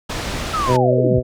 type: low-pass noise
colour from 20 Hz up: pink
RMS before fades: -25 dBFS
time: 0.09-0.77 s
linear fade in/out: 10 ms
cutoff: 6200 Hz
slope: 12 dB/octave
type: linear sweep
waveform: sine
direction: down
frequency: 1337 to 38.99 Hz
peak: -18 dBFS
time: 0.53-1.2 s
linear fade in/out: 10 ms
type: harmonic tone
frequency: 125.9 Hz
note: B2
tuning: 34 cents sharp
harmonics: 1 / 2 / 3 / 4 / 5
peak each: -18 / -22 / -19 / -19 / -22 dBFS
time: 0.66-1.23 s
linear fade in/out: 50 ms
effects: none